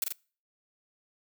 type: noise with echo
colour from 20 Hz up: blue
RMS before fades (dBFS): -28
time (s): 0.02-0.04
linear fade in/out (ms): 2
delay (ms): 42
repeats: 2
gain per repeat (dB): -3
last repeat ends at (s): 0.124
effects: noise-tail reverb RT60 0.4 s tail -24 dB re dry